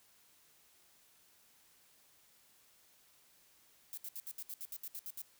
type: noise bursts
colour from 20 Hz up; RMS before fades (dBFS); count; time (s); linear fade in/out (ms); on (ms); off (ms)
violet; -44; 12; 3.93-5.217; 0; 44; 69
effects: white hiss -67 dBFS RMS until 5.39 s